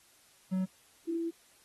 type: tone pair in turn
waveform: triangle / sine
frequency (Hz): 187.1 / 333.4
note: F#3 / E4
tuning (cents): +20 / +20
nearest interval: minor seventh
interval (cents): 1000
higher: second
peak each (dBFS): -26 / -31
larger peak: first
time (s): 0.51-0.66 / 1.07-1.31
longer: second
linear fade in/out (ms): 20
effects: white hiss -63 dBFS RMS until 1.64 s + AAC 32 kbps